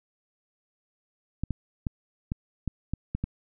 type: clicks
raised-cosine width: 5 ms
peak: -16 dBFS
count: 8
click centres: 1.436 / 1.507 / 1.868 / 2.319 / 2.677 / 2.936 / 3.15 / 3.24 s
effects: none